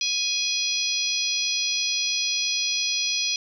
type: harmonic tone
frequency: 831 Hz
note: G#5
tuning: 1 cent sharp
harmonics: 3 / 4 / 5 / 6 / 7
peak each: -29 / -29 / -29 / -29 / -29 dBFS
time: 0.01-3.36 s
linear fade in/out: 2 ms
effects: 9-bit